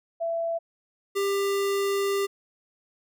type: tone pair in turn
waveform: sine / square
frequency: 668 / 397.2 Hz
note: E5 / G4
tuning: +23 / +23 cents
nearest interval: major sixth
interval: 900 cents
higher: first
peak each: -25 / -24 dBFS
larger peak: second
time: 0.2-0.59 / 1.15-2.27 s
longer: second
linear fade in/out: 20 ms
effects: none